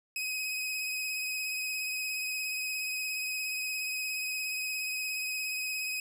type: tone with vibrato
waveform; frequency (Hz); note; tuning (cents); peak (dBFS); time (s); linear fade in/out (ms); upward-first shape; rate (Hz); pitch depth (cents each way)
sawtooth; 2528; D#7; +27; -29; 0.16-6; 2; triangle; 17; 27
effects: 11-bit